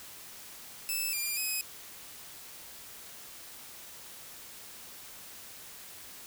5% pulse tone with pitch steps, 2630 / 2398 / 2529 Hz, E7 / D7 / D#7, -5 / +36 / +28 cents, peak -22 dBFS, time 0.89-1.61 s, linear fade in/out 0 ms, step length 240 ms, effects white hiss -48 dBFS RMS until 6.26 s

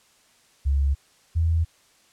sine tone pair in turn, 69.5 / 82.15 Hz, C#2 / E2, +5 / -5 cents, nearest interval minor third, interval 290 cents, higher second, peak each -18 dBFS, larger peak neither, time 0.65-0.95 / 1.35-1.65 s, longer neither, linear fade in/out 20 ms, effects white hiss -59 dBFS RMS until 2.12 s + low-pass 9000 Hz 12 dB/octave

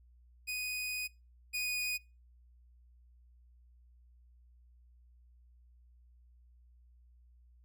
sawtooth tone pair in turn, 2489 / 2476 Hz, D#7 / D#7, 0 / -9 cents, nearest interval unison, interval 9 cents, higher first, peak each -32 / -30 dBFS, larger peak second, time 0.47-1.08 / 1.53-1.98 s, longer first, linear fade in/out 20 ms, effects noise-tail reverb RT60 0.3 s tail -26 dB re dry + added 60 Hz sine -59 dBFS peak until 7.64 s

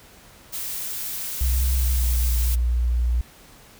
blue noise, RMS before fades -30 dBFS, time 0.52-2.56 s, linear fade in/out 20 ms
sine tone with pitch glide, 63.5 to 59.94 Hz, B1 to A#1, +49 to +49 cents, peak -18 dBFS, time 1.41-3.21 s, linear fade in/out 0 ms, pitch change -100 cents, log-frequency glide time 1.92-2.08 s
effects pink hiss -49 dBFS RMS until 3.79 s

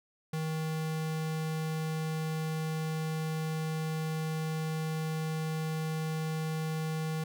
square tone, 158.1 Hz, D#3, 28 cents sharp, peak -32 dBFS, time 0.33-7.24 s, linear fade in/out 5 ms, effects none

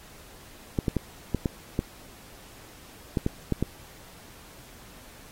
clicks, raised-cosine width 3 ms, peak -11 dBFS, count 10, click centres 0.788 / 0.882 / 0.967 / 1.347 / 1.458 / 1.791 / 3.172 / 3.264 / 3.523 / 3.626 s, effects pink hiss -50 dBFS RMS until 5.31 s + AAC 48 kbps

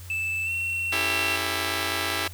triangle tone with pitch glide, 2637 to 2716 Hz, E7 to F7, 0 to -49 cents, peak -24 dBFS, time 0.1-1.36 s, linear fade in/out 2 ms, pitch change +51 cents, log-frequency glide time 0.44-0.51 s
5% pulse chord, A dominant seventh, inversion first, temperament just, 275 / 330 / 396 / 440 Hz, C#4 / E4 / G4 / A4, -14 / +2 / +18 / 0 cents, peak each -23 / -19 / -20 / -23 dBFS, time 0.92-2.28 s, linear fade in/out 5 ms
effects added 89 Hz sine -39 dBFS peak until 2.33 s + white hiss -48 dBFS RMS until 2.33 s

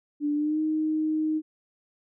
sine tone with pitch glide, 293.7 to 311.2 Hz, D4 to D#4, 0 to 0 cents, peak -23 dBFS, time 0.2-1.42 s, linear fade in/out 50 ms, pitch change +100 cents, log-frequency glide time 0.34-0.6 s, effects none

